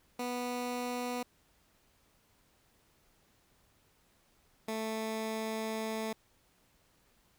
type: tone pair in turn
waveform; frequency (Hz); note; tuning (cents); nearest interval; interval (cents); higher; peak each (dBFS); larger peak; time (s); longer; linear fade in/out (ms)
15% pulse; 245.9 / 220.5; B3 / A3; -7 / +4; major second; 189; first; -28; neither; 0.19-1.23 / 4.68-6.13; second; 5
effects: pink hiss -69 dBFS RMS until 7.38 s

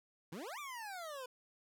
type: exponential two-way sweep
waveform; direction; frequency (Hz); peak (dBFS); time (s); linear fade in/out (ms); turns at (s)
25% pulse; up then down; 146.83 to 1213 to 490.7; -40; 0.32-1.26; 5; 0.59
effects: none

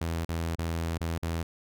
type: tone with dropouts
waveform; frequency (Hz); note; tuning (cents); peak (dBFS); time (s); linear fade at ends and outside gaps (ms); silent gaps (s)
sawtooth; 82.9; E2; +10; -25; 0.01-1.43; 5; 0.249-0.29 / 0.555-0.585 / 0.979-1.007 / 1.181-1.226
effects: none

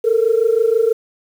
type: tone pair together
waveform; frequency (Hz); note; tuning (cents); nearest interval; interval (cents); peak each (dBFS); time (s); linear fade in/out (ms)
sine; 440.4 / 466.6; A4 / A#4; +2 / +2; minor second; 100; -14; 0.04-0.93; 10
effects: tanh soft clip ceiling -5 dBFS + 7-bit

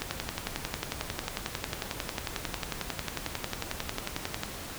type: click train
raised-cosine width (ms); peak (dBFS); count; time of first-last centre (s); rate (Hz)
0.2; -13; 50; 0.02-4.434; 11.1
effects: pink hiss -40 dBFS RMS until 4.78 s

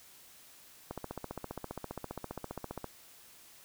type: click train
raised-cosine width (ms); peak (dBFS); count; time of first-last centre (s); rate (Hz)
1; -24; 30; 0.91-2.843; 15
effects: white hiss -57 dBFS RMS until 3.64 s

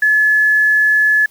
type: tone with quantisation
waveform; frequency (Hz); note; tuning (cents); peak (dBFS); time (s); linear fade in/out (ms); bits
sine; 1714; A6; -46; -9; 0.02-1.26; 5; 6
effects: white hiss -51 dBFS RMS until 1.3 s

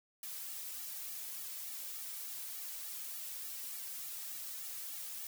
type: noise with flanger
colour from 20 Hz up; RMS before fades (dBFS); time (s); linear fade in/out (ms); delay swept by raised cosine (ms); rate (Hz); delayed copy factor
blue; -44; 0.23-5.27; 2; 1.9 to 2.9; 3.4; -1
effects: none

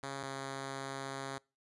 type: tone pair in turn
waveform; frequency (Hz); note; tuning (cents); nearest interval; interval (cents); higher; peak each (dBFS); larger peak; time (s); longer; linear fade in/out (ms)
5% pulse; 137.3 / 135.8; C#3 / C#3; -16 / -35; unison; 19; first; -28; neither; 0.03-0.23 / 0.23-1.38; second; 2
effects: noise-tail reverb RT60 0.3 s tail -25 dB re dry + resampled to 24000 Hz

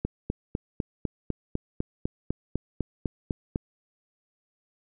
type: click train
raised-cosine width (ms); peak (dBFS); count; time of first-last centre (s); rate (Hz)
3; -14; 15; 0.05-3.559; 3.99
effects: none

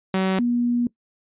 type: tone pair in turn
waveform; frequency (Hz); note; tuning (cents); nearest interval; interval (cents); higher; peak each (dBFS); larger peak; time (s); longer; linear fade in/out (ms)
sawtooth / sine; 189.3 / 240.8; F#3 / B3; +40 / -44; major third; 416; second; -15 / -18; first; 0.14-0.39 / 0.39-0.87; second; 2
effects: noise-tail reverb RT60 0.1 s tail -20 dB re dry + resampled to 8000 Hz

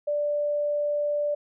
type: tone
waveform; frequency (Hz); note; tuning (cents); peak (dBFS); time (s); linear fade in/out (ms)
sine; 587.3; D5; 0; -23; 0.07-1.35; 10
effects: none

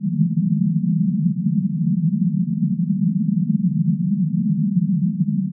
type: band-pass noise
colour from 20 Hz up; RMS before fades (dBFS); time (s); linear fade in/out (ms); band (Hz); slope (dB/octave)
pink; -19; 0-5.52; 50; 150 to 220; 96
effects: none

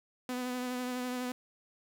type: tone with vibrato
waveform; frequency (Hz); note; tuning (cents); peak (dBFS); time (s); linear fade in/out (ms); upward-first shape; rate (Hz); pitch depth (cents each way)
sawtooth; 250; B3; +21; -30; 0.29-1.32; 2; triangle; 12; 25
effects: 10-bit

